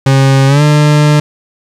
40% pulse tone with pitch glide, 135.3 to 149.26 Hz, C#3 to D3, -42 to +28 cents, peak -4 dBFS, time 0.06-1.2 s, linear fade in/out 5 ms, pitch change +170 cents, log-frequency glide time 0.47-0.62 s, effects low-pass 8000 Hz 12 dB/octave + 7-bit

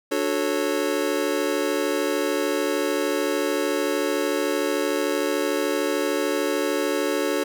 square chord, D major seventh, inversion none, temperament just, 293.7 / 367.1 / 440.5 / 550.6 Hz, D4 / F#4 / A4 / C#5, 0 / -14 / +2 / -12 cents, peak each -28 dBFS, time 0.11-7.44 s, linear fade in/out 10 ms, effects none

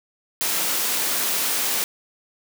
white high-pass noise, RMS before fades -23 dBFS, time 0.41-1.84 s, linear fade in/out 0 ms, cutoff 210 Hz, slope 12 dB/octave, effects none

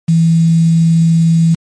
sine tone with quantisation, 164.81 Hz, E3, in tune, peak -6 dBFS, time 0.08-1.55 s, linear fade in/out 10 ms, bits 5, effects MP3 48 kbps

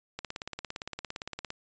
click train, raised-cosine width 0.2 ms, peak -19 dBFS, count 24, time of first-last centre 0.19-1.504 s, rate 17.5 Hz, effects resampled to 16000 Hz

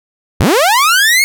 sawtooth linear sweep, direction up, 51 to 2217 Hz, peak -4 dBFS, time 0.4-1.24 s, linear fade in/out 0 ms, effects none

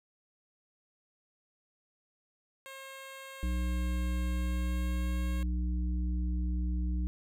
10% pulse tone with pitch glide, 537 to 542 Hz, C5 to C#5, +45 to -39 cents, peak -36 dBFS, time 2.66-5.43 s, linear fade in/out 0 ms, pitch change +16 cents, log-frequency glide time 4.27-5.18 s
harmonic tone, 61 Hz, B1, 21 cents flat, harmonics 1 / 3 / 5, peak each -29 / -39 / -43 dBFS, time 3.43-7.07 s, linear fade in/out 0 ms
effects none

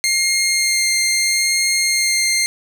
15% pulse tone with vibrato, 2119 Hz, C7, 21 cents sharp, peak -8 dBFS, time 0.04-2.46 s, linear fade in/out 0 ms, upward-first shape sine, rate 0.76 Hz, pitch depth 10 cents each way, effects none

